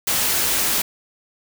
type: noise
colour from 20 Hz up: white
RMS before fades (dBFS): -20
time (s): 0.07-0.82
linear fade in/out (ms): 5
effects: none